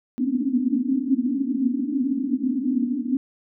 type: band-pass noise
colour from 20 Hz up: white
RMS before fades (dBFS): -23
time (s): 0.18-3.17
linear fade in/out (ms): 0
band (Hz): 240 to 280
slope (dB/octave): 96
effects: none